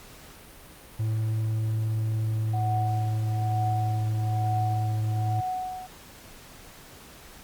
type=tone with pitch glide; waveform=triangle; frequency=110 to 108.8 Hz; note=A2 to A2; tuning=0 to -19 cents; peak=-22 dBFS; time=0.99-5.41 s; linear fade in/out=10 ms; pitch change=-19 cents; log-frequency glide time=1.89-4.94 s
type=tone with tremolo; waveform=sine; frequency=740 Hz; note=F#5; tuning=in tune; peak=-26 dBFS; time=2.53-5.87 s; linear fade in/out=10 ms; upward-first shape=triangle; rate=1.1 Hz; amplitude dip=95%
effects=pink hiss -48 dBFS RMS until 7.43 s + Opus 48 kbps